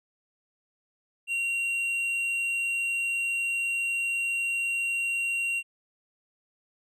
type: tone with tanh clipping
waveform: triangle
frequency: 2754 Hz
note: F7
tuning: 25 cents flat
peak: -27 dBFS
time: 1.27-5.63 s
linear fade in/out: 50 ms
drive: 10 dB
effects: none